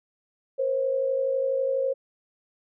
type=tone pair together; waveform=sine; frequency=482.9 / 535 Hz; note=B4 / C5; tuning=-39 / +38 cents; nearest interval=major second; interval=177 cents; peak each=-30 / -23 dBFS; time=0.58-1.94 s; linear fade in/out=20 ms; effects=none